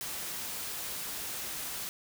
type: noise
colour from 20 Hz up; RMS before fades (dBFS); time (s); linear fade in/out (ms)
white; -38; 0.01-1.89; 0
effects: none